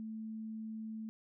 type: tone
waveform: sine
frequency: 220 Hz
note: A3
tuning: in tune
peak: -40 dBFS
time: 0-1.09 s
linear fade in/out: 0 ms
effects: none